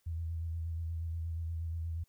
sine tone with vibrato, 82.41 Hz, E2, in tune, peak -34 dBFS, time 0.06-2.04 s, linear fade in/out 10 ms, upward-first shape square, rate 8.4 Hz, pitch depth 27 cents each way, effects white hiss -75 dBFS RMS until 2.08 s

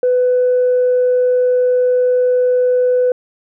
sine tone, 499.4 Hz, B4, 19 cents sharp, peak -9 dBFS, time 0.03-3.12 s, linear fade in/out 2 ms, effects tanh soft clip ceiling -7 dBFS

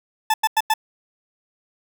40% pulse tone bursts, 875 Hz, A5, 10 cents flat, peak -14 dBFS, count 4, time 0.3-0.739 s, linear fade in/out 5 ms, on 40 ms, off 93 ms, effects none

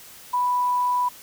sine tone, 987.8 Hz, B5, in tune, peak -19 dBFS, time 0.33-1.09 s, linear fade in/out 10 ms, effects white hiss -45 dBFS RMS until 1.22 s

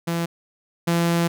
sawtooth tone pair in turn, 168.8 / 169.75 Hz, E3 / F3, +41 / -49 cents, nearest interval unison, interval 10 cents, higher second, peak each -18 / -14 dBFS, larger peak second, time 0.07-0.26 / 0.87-1.28 s, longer second, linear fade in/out 10 ms, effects none

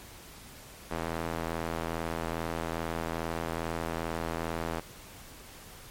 square tone with band-pass filter, 41.2 Hz, E1, in tune, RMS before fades -34 dBFS, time 0.9-4.81 s, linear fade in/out 20 ms, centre 860 Hz, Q 0.57, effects pink hiss -49 dBFS RMS until 5.9 s + MP3 64 kbps

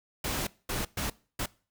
pink noise bursts at uneven times, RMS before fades -32 dBFS, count 4, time 0.24-0.47 / 0.69-0.85 / 0.97-1.1 / 1.39-1.46 s, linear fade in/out 5 ms, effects noise-tail reverb RT60 0.4 s tail -22 dB re dry

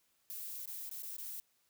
violet noise with dropouts, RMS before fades -44 dBFS, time 0.3-1.4 s, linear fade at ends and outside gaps 0 ms, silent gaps 0.657-0.676 / 0.893-0.913 / 1.023-1.032 / 1.166-1.183 s, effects white hiss -75 dBFS RMS until 1.69 s

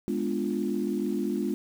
sine chord, G# diminished seventh, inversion none, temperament equal, 207.7 / 246.9 / 293.7 / 349.2 Hz, G#3 / B3 / D4 / F4, 0 / 0 / 0 / 0 cents, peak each -30 / -32 / -32 / -31 dBFS, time 0.08-1.54 s, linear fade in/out 0 ms, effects tanh soft clip ceiling -15 dBFS + 8-bit

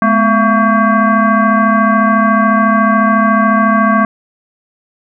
sine tone with frequency modulation, 670 Hz, E5, 28 cents sharp, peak -7 dBFS, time 0.02-4.05 s, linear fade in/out 2 ms, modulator 458 Hz, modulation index 1.8, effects none

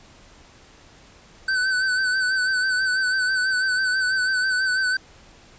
square tone with vibrato, 1520 Hz, F#6, 46 cents sharp, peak -20 dBFS, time 1.48-4.97 s, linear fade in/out 5 ms, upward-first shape sine, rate 6.1 Hz, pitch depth 40 cents each way, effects pink hiss -50 dBFS RMS until 5.58 s + resampled to 16000 Hz

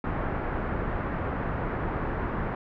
pink low-pass noise, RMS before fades -30 dBFS, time 0.04-2.55 s, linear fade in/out 2 ms, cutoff 1700 Hz, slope 24 dB/octave, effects none

